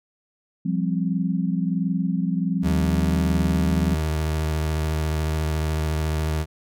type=chord; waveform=sine; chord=F suspended second; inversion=none; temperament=equal; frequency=174.61 / 196 / 261.6 Hz; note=F3 / G3 / C4; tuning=0 / 0 / 0 cents; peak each=-23 / -25 / -28 dBFS; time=0.65-3.95 s; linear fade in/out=10 ms
type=tone with vibrato; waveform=30% pulse; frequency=77.78 Hz; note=D#2; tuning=in tune; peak=-19 dBFS; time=2.62-6.46 s; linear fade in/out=50 ms; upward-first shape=triangle; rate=14 Hz; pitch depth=31 cents each way
effects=none